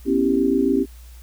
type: chord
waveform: sine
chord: C# half-diminished seventh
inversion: third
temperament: equal with one note detuned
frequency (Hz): 246.9 / 274.2 / 329.6 / 392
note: B3 / C#4 / E4 / G4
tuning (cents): 0 / -19 / 0 / 0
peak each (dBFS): -23 / -19 / -24 / -21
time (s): 0.05-0.86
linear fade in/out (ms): 50
effects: added 60 Hz sine -39 dBFS peak until 1.22 s + white hiss -52 dBFS RMS until 1.22 s